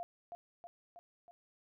sine tone with echo, 695 Hz, F5, 9 cents flat, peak -39 dBFS, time 0-0.03 s, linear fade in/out 0 ms, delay 320 ms, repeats 4, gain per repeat -4 dB, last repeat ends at 1.31 s, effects none

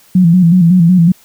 sine tone with vibrato, 175.2 Hz, F3, 6 cents sharp, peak -4 dBFS, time 0.15-1.12 s, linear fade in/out 5 ms, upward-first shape square, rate 5.4 Hz, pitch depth 79 cents each way, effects white hiss -46 dBFS RMS until 1.24 s

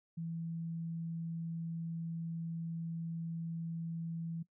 sine tone, 165.6 Hz, E3, 8 cents sharp, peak -37 dBFS, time 0.17-4.43 s, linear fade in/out 10 ms, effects noise-tail reverb RT60 0.1 s tail -19 dB re dry

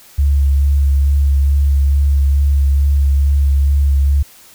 sine tone with vibrato, 70 Hz, C#2, 18 cents sharp, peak -9 dBFS, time 0.18-4.23 s, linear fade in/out 10 ms, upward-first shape sine, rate 2.3 Hz, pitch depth 19 cents each way, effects white hiss -43 dBFS RMS until 4.54 s

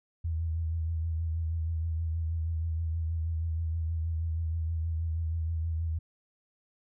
sine tone with vibrato, 81.5 Hz, E2, 19 cents flat, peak -28 dBFS, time 0.24-5.99 s, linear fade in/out 10 ms, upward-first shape triangle, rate 6.3 Hz, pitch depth 50 cents each way, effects none

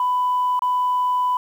sine tone with dropouts, 996 Hz, B5, 14 cents sharp, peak -16 dBFS, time 0-1.37 s, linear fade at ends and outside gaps 2 ms, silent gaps 0.593-0.62 s, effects tanh soft clip ceiling -13 dBFS + 8-bit

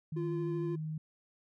sine tone, 156.1 Hz, D#3, 6 cents sharp, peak -35 dBFS, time 0.12-0.98 s, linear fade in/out 5 ms
triangle tone with vibrato, 344.6 Hz, F4, 23 cents flat, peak -32 dBFS, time 0.16-0.76 s, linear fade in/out 10 ms, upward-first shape sine, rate 13 Hz, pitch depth 15 cents each way
effects none

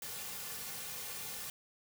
white noise with comb filter, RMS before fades -43 dBFS, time 0.02-1.5 s, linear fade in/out 2 ms, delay 3.1 ms, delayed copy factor -0.8, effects none

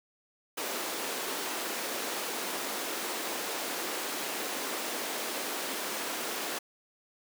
pink high-pass noise, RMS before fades -35 dBFS, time 0.57-6.59 s, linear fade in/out 10 ms, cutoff 280 Hz, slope 24 dB/octave, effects none

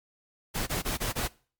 pink noise bursts, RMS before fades -30 dBFS, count 5, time 0.54-1.282 s, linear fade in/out 20 ms, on 130 ms, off 23 ms, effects noise-tail reverb RT60 0.4 s tail -21 dB re dry + MP3 96 kbps

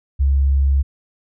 sine tone, 68.7 Hz, C#2, 15 cents flat, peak -12 dBFS, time 0.19-0.83 s, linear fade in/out 20 ms, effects none

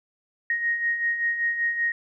sine beating tone pair, 1867 / 1872.2 Hz, A#6 / A#6, +2 / +7 cents, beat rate 5.2 Hz, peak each -31 / -23 dBFS, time 0.5-1.92 s, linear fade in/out 2 ms, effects none

